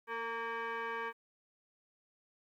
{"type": "tone with frequency modulation", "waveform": "sine", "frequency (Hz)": 233.1, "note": "A#3", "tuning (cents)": 0, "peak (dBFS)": -35, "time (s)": [0.07, 1.13], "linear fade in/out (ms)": 50, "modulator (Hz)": 690, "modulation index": 2.6, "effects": ["tanh soft clip ceiling -31 dBFS", "12-bit"]}